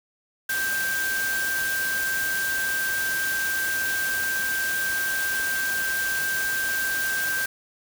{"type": "tone in noise", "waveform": "sine", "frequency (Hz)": 1574, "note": "G6", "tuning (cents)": 7, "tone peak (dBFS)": -24, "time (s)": [0.49, 7.46], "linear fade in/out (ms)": 5, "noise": "white", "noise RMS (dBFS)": -31, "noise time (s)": [0.49, 7.46], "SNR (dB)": 4, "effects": []}